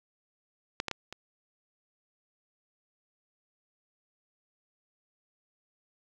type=clicks; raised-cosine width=0.2 ms; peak=-12 / -14 / -15 / -23 dBFS; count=4; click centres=0.801 / 0.883 / 0.913 / 1.126 s; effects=low-pass 7000 Hz 12 dB/octave + 8-bit

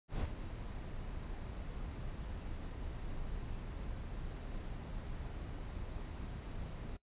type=noise with ADSR envelope; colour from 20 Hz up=brown; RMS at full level=-34 dBFS; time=0.08-6.97 s; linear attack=130 ms; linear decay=71 ms; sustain=-9 dB; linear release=9 ms; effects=noise-tail reverb RT60 0.1 s tail -18 dB re dry + resampled to 8000 Hz

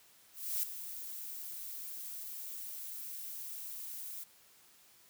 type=noise with ADSR envelope; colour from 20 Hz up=violet; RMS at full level=-33 dBFS; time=0.33-4.24 s; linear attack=300 ms; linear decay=7 ms; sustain=-11 dB; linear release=10 ms; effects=white hiss -63 dBFS RMS until 5.09 s + high-pass 60 Hz 12 dB/octave

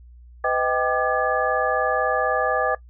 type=tone cluster; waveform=sine; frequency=504 / 628 / 782 / 1191 / 1698 Hz; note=B4 / D#5 / G5 / D6 / G#6; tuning=+35 / +16 / -4 / +24 / +38 cents; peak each=-25 dBFS; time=0.44-2.75 s; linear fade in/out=5 ms; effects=noise-tail reverb RT60 0.1 s tail -20 dB re dry + added 60 Hz sine -43 dBFS peak until 2.89 s

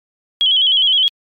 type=tone with vibrato; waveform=sine; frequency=3174 Hz; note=G7; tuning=21 cents sharp; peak=-10 dBFS; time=0.41-1.08 s; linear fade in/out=0 ms; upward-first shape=square; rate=9.7 Hz; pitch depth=66 cents each way; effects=MP3 64 kbps

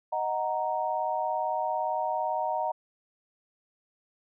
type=chord; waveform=sine; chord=D# minor; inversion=none; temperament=equal; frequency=622.3 / 740 / 932.3 Hz; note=D#5 / F#5 / A#5; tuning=0 / 0 / 0 cents; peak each=-32 / -31 / -30 dBFS; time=0.12-2.72 s; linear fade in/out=10 ms; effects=none

